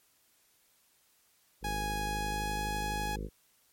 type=harmonic tone; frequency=51.91 Hz; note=G#1; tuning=in tune; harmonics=1 / 2 / 3 / 4 / 5 / 6 / 7 / 8 / 9 / 10; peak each=-37 / -46 / -44 / -45 / -50 / -49 / -48 / -49 / -48 / -53 dBFS; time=1.61-3.3 s; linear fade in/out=50 ms
type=tone with pitch glide; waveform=sawtooth; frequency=830.6 to 836.9 Hz; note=G#5 to G#5; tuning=0 to +13 cents; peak=-30 dBFS; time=1.64-3.16 s; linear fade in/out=5 ms; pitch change=+13 cents; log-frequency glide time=1.95-2.56 s
effects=white hiss -68 dBFS RMS until 3.72 s + MP3 64 kbps